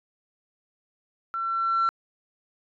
sine tone with level ramp, 1350 Hz, E6, 41 cents sharp, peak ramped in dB -27 to -17 dBFS, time 1.34-1.89 s, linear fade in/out 0 ms, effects tanh soft clip ceiling -18 dBFS

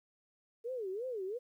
sine tone with vibrato, 440 Hz, A4, in tune, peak -36 dBFS, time 0.64-1.39 s, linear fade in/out 20 ms, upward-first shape sine, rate 2.9 Hz, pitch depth 290 cents each way, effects 12-bit

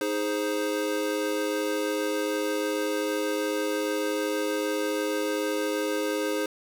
square chord, Ab major, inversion second, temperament equal with one note detuned, 312.7 / 415.3 / 523.3 Hz, Eb4 / Ab4 / C5, +9 / 0 / 0 cents, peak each -31 dBFS, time 0.01-6.46 s, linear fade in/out 2 ms, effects none

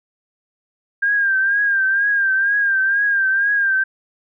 sine tone with vibrato, 1600 Hz, G6, 35 cents sharp, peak -14 dBFS, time 1.02-3.84 s, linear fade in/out 10 ms, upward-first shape triangle, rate 2.1 Hz, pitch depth 71 cents each way, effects none

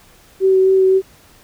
sine tone with vibrato, 380 Hz, F#4, 46 cents sharp, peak -9 dBFS, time 0.4-1.02 s, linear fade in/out 50 ms, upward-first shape sine, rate 3.8 Hz, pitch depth 12 cents each way, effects pink hiss -48 dBFS RMS until 1.43 s

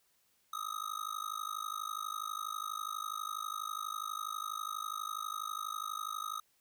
square tone with amplitude modulation, 1258 Hz, D#6, 19 cents sharp, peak -34 dBFS, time 0.53-6.4 s, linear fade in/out 5 ms, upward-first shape sine, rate 52.2 Hz, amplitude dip 100%, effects white hiss -73 dBFS RMS until 6.6 s

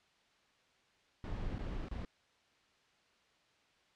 brown noise with dropouts, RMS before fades -40 dBFS, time 1.24-2.05 s, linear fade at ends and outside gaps 2 ms, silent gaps 1.585-1.59 / 1.886-1.912 s, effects white hiss -70 dBFS RMS until 3.95 s + low-pass 4000 Hz 12 dB/octave

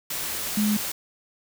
sine tone in noise, 210 Hz, G#3, 19 cents sharp, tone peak -20 dBFS, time 0.57-0.77 s, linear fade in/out 5 ms, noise white, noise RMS -30 dBFS, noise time 0.1-0.92 s, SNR +7 dB, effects none

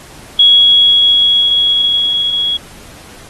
sine tone with level ramp, 3332 Hz, G#7, 5 cents sharp, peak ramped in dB -3 to -12 dBFS, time 0.39-2.57 s, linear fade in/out 5 ms, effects pink hiss -37 dBFS RMS until 3.29 s + AAC 32 kbps

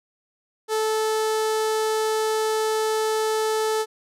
sawtooth tone with notch filter, 436.5 Hz, A4, 14 cents flat, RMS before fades -23 dBFS, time 0.68-3.86 s, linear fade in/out 50 ms, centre 2400 Hz, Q 2, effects low-pass 12000 Hz 12 dB/octave

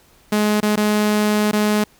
sawtooth tone with dropouts, 210.6 Hz, G#3, 24 cents sharp, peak -11 dBFS, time 0.32-1.84 s, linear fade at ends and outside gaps 5 ms, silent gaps 0.604-0.628 / 0.759-0.773 / 1.514-1.53 s, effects pink hiss -53 dBFS RMS until 1.99 s

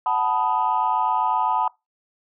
sine chord, B dominant seventh, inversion second, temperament equal, 740 / 880 / 987.8 / 1244.5 Hz, F#5 / A5 / B5 / D#6, 0 / 0 / 0 / 0 cents, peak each -26 / -22 / -22 / -28 dBFS, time 0.06-1.68 s, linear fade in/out 2 ms, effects noise-tail reverb RT60 0.2 s tail -23 dB re dry + tanh soft clip ceiling -10 dBFS

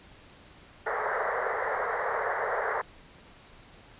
pink band-pass noise, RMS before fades -30 dBFS, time 0.86-2.82 s, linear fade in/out 10 ms, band 410 to 2000 Hz, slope 96 dB/octave, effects pink hiss -53 dBFS RMS until 3.99 s + resampled to 8000 Hz

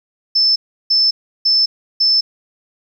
sine tone bursts, 5274 Hz, E8, in tune, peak -10 dBFS, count 4, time 0.35-2.21 s, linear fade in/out 10 ms, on 210 ms, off 340 ms, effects 8-bit

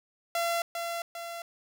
sawtooth tone with echo, 681 Hz, F5, 44 cents flat, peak -23 dBFS, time 0.35-0.62 s, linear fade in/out 2 ms, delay 400 ms, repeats 2, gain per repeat -5 dB, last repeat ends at 1.42 s, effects none

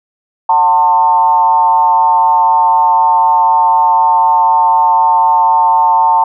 sine tone with frequency modulation, 898 Hz, A5, 35 cents sharp, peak -6 dBFS, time 0.49-6.24 s, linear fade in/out 5 ms, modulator 159 Hz, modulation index 0.64, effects none

